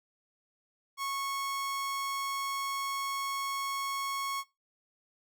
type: tone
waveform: sawtooth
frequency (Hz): 1100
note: C#6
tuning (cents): -14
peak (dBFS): -29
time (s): 0.97-4.44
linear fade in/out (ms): 50
effects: noise-tail reverb RT60 0.2 s tail -18 dB re dry